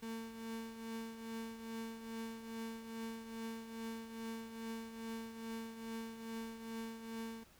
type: tone with tremolo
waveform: 35% pulse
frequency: 226.2 Hz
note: A3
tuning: 48 cents sharp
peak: -39 dBFS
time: 0.02-7.44 s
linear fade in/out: 10 ms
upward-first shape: triangle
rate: 2.4 Hz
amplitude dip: 65%
effects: pink hiss -65 dBFS RMS until 7.59 s